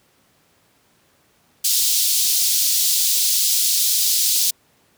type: high-pass noise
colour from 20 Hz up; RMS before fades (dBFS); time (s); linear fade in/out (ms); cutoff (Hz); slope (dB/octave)
pink; -18; 1.64-4.51; 10; 4000; 24
effects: pink hiss -59 dBFS RMS until 4.97 s + high-pass 100 Hz 12 dB/octave